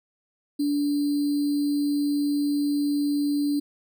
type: tone with sample-and-hold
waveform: sine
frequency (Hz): 289.5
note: D4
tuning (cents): -25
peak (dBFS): -21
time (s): 0.59-3.6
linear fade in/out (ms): 10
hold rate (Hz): 4410
effects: none